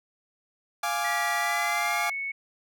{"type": "chord", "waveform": "30% pulse", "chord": "D diminished", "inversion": "first", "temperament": "equal", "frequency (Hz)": [698.5, 830.6, 1174.7], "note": ["F5", "Ab5", "D6"], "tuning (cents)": [0, 0, 0], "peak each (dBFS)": -28, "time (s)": [0.83, 2.1], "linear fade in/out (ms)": 5}
{"type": "tone with pitch glide", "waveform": "sine", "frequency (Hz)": [1947, 2211], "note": ["B6", "C#7"], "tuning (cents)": [-25, -5], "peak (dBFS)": -29, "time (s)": [1.04, 2.32], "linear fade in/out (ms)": 10, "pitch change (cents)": 220, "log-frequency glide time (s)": [1.38, 2.14]}
{"effects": []}